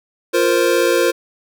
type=chord; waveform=square; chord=F suspended fourth; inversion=none; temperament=equal; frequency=349.2 / 466.2 / 523.3 Hz; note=F4 / Bb4 / C5; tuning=0 / 0 / 0 cents; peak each=-18 dBFS; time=0.33-1.12 s; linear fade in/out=20 ms; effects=none